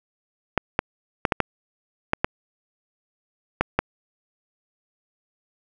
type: clicks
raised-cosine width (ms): 0.5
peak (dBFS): -3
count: 9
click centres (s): 0.577 / 0.791 / 1.252 / 1.322 / 1.403 / 2.134 / 2.245 / 3.61 / 3.79
effects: none